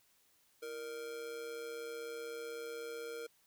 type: tone with amplitude modulation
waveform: square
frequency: 466.2 Hz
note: A#4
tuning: in tune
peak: -40 dBFS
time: 0.62-3.27 s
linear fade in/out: 10 ms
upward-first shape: sine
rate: 136 Hz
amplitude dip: 55%
effects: white hiss -71 dBFS RMS until 3.46 s